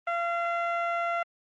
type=tone with low-pass filter; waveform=15% pulse; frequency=685 Hz; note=F5; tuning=34 cents flat; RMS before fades=-29 dBFS; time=0.07-1.23 s; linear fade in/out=5 ms; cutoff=1600 Hz; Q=0.88; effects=Opus 24 kbps